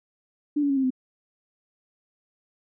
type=tone with pitch steps; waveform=sine; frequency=293.7 / 284.2 / 275 / 266.1 / 257.5 Hz; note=D4 / C#4 / C#4 / C4 / C4; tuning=0 / +43 / -14 / +29 / -28 cents; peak=-20 dBFS; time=0.56-0.905 s; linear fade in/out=10 ms; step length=69 ms; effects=none